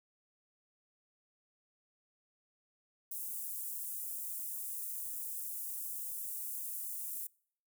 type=high-pass noise; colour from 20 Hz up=white; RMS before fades=-41 dBFS; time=3.11-7.27 s; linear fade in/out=5 ms; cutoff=8800 Hz; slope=24 dB/octave; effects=noise-tail reverb RT60 0.6 s tail -26 dB re dry